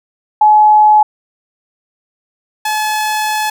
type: tone pair in turn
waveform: sine / sawtooth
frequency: 850 / 856.9 Hz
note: G#5 / A5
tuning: +40 / -46 cents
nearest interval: unison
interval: 14 cents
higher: second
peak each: -4 / -10 dBFS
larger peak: first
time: 0.41-1.03 / 2.65-3.5 s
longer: second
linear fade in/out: 5 ms
effects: none